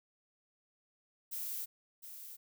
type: noise with echo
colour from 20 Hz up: violet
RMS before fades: -40 dBFS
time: 1.31-1.66 s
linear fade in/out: 20 ms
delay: 710 ms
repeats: 1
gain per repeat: -9 dB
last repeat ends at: 2.37 s
effects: none